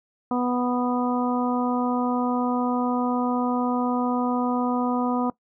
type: harmonic tone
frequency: 246.9 Hz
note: B3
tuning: in tune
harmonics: 1 / 2 / 3 / 4 / 5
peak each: -23 / -30 / -29 / -31 / -33 dBFS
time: 0.31-5.3 s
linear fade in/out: 2 ms
effects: noise-tail reverb RT60 0.1 s tail -19 dB re dry